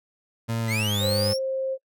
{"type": "tone with pitch glide", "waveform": "30% pulse", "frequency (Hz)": [114.6, 100.34], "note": ["A#2", "G2"], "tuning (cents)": [-29, 41], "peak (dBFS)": -22, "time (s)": [0.48, 1.34], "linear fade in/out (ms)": 20, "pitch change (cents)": -230, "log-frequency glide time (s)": [0.62, 1.01]}
{"type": "linear sweep", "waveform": "40% pulse", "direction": "up", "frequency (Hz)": [1919, 5650], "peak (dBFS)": -25, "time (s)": [0.67, 1.39], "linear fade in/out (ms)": 50}
{"type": "tone", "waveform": "sine", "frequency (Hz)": 530, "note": "C5", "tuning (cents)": 22, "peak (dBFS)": -24, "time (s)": [1, 1.78], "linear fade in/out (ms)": 50}
{"effects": ["noise-tail reverb RT60 0.1 s tail -26 dB re dry"]}